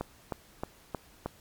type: click train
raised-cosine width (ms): 1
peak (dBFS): -18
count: 5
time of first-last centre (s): 0.01-1.26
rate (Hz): 3.2
effects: pink hiss -58 dBFS RMS until 1.4 s + MP3 96 kbps